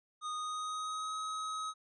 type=tone with pitch glide; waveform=square; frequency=1236 to 1270.7 Hz; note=D#6 to D#6; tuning=-12 to +36 cents; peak=-37 dBFS; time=0.21-1.74 s; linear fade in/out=50 ms; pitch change=+48 cents; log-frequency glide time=0.32-1.15 s; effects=resampled to 22050 Hz